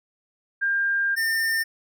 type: tone pair in turn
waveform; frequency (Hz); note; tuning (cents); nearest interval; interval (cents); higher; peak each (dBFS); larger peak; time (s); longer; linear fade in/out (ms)
sine / square; 1600 / 1805.8; G6 / A6; +35 / +44; major second; 209; second; -20 / -22; first; 0.61-1.16 / 1.16-1.64; first; 20
effects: none